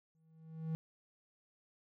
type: tone with exponential growth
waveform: triangle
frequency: 160.4 Hz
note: E3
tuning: 47 cents flat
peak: -31 dBFS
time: 0.15-0.75 s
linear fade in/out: 0 ms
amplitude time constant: 130 ms
effects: none